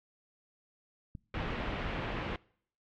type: click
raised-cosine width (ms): 5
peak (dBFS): -30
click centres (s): 1.152
type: low-pass noise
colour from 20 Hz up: pink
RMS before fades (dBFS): -36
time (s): 1.34-2.36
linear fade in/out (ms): 2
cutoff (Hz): 3000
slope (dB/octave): 24
effects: noise-tail reverb RT60 0.6 s tail -24 dB re dry + MP3 96 kbps